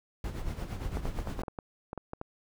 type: noise with tremolo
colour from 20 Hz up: brown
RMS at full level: -33 dBFS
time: 0.24-1.42 s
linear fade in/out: 2 ms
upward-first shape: sine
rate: 8.7 Hz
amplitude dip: 60%
type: clicks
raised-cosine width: 1 ms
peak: -23 dBFS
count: 12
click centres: 0.971 / 1.055 / 1.189 / 1.273 / 1.392 / 1.435 / 1.482 / 1.588 / 1.931 / 1.977 / 2.134 / 2.214 s
effects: none